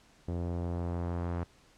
sawtooth tone with low-pass filter sweep, 86.6 Hz, F2, 14 cents flat, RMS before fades -34 dBFS, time 0.28-1.44 s, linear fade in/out 5 ms, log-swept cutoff 540 to 1300 Hz, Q 1, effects pink hiss -62 dBFS RMS until 1.77 s + low-pass 8000 Hz 12 dB/octave

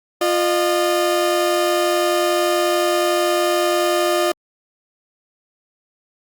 30% pulse tone pair together, 350.6 / 610 Hz, F4 / D#5, +7 / -34 cents, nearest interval minor seventh, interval 959 cents, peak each -16 dBFS, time 0.21-4.32 s, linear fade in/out 5 ms, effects Opus 48 kbps

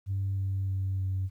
sine tone with pitch steps, 97.5 / 96.6 / 95.71 / 94.83 Hz, G2 / G2 / G2 / F#2, -9 / -25 / -41 / +43 cents, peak -26 dBFS, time 0.06-1.3 s, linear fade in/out 50 ms, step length 310 ms, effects tanh soft clip ceiling -24 dBFS + 11-bit

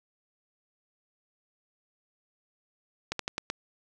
slowing click train, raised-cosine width 0.2 ms, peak -13 dBFS, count 5, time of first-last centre 3.12-3.501 s, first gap 73 ms, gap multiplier 1.18, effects none

